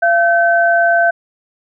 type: tone pair together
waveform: sine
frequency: 684 / 1535.5 Hz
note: F5 / G6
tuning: -36 / -36 cents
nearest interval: octave + major second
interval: 1400 cents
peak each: -11 / -13 dBFS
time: 0.02-1.11 s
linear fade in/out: 10 ms
effects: none